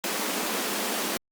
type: high-pass noise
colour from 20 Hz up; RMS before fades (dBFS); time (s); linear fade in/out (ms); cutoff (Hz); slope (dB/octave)
pink; -29; 0.04-1.17; 0; 190; 96
effects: Opus 48 kbps